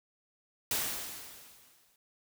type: noise with exponential decay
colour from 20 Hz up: white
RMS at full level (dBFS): -30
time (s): 0.71-1.96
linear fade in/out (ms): 2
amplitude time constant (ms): 270
effects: none